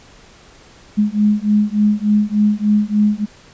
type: beating tone pair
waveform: sine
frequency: 207.7 / 211.1 Hz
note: G#3 / G#3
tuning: 0 / +29 cents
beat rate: 3.4 Hz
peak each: -15 dBFS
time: 0.97-3.26 s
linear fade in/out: 20 ms
effects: pink hiss -45 dBFS RMS until 3.53 s + resampled to 16000 Hz